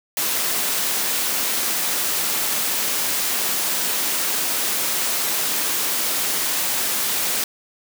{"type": "high-pass noise", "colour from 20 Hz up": "white", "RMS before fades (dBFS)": -22, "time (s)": [0.17, 7.44], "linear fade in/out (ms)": 2, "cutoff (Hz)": 180, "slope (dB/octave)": 12, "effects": []}